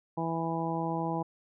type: harmonic tone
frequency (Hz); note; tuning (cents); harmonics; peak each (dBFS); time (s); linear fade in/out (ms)
164.81; E3; 0; 1 / 2 / 3 / 4 / 5 / 6; -34 / -35 / -39 / -39 / -35 / -38; 0.17-1.23; 10
effects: none